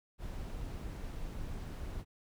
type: noise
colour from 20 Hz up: brown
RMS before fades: -41 dBFS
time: 0.18-2.05 s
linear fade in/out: 50 ms
effects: none